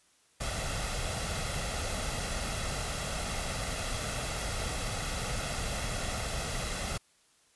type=noise with comb filter; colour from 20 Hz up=pink; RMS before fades=-34 dBFS; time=0.4-6.98 s; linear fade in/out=10 ms; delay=1.5 ms; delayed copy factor=+0.55; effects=white hiss -66 dBFS RMS until 7.55 s + resampled to 24000 Hz